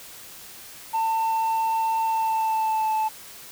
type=tone with pitch glide; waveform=sine; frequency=896 to 873.5 Hz; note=A5 to A5; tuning=+31 to -13 cents; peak=-18 dBFS; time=0.93-3.09 s; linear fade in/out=20 ms; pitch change=-44 cents; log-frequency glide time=2.05-2.93 s; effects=tanh soft clip ceiling -20 dBFS + white hiss -43 dBFS RMS until 3.51 s